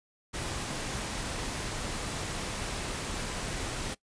pink noise, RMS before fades -35 dBFS, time 0.33-3.95 s, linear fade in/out 20 ms, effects noise-tail reverb RT60 0.1 s tail -20 dB re dry + resampled to 22050 Hz

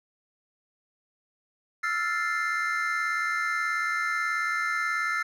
triangle chord, F major seventh, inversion third, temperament equal, 1318.5 / 1396.9 / 1760 / 2093 Hz, E6 / F6 / A6 / C7, 0 / 0 / 0 / 0 cents, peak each -29 dBFS, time 1.83-5.23 s, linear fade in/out 10 ms, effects tanh soft clip ceiling -15 dBFS

